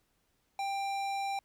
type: tone with tanh clipping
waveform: sine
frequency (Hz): 790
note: G5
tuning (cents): +13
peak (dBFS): -34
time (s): 0.59-1.39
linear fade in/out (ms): 2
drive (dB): 18
effects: pink hiss -75 dBFS RMS until 1.44 s